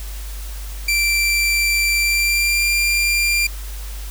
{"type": "tone with pitch glide", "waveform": "sawtooth", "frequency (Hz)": [2349, 2383], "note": ["D7", "D7"], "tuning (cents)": [0, 25], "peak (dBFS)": -12, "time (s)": [0.88, 3.47], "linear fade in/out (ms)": 5, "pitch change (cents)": 25, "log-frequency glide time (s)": [1.97, 2.66], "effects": ["added 50 Hz sine -27 dBFS peak until 4.1 s", "white hiss -38 dBFS RMS until 4.1 s"]}